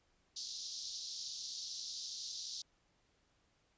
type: band-pass noise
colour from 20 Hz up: white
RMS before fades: -45 dBFS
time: 0.36-2.62 s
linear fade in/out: 5 ms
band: 3800 to 6100 Hz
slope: 48 dB/octave
effects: pink hiss -75 dBFS RMS until 3.77 s + resampled to 16000 Hz